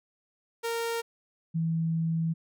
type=tone pair in turn; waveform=sawtooth / sine; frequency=462.6 / 163.55 Hz; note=A#4 / E3; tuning=-13 / -13 cents; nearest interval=octave + tritone; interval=1800 cents; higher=first; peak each=-25 dBFS; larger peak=neither; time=0.63-1.02 / 1.54-2.34 s; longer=second; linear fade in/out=20 ms; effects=none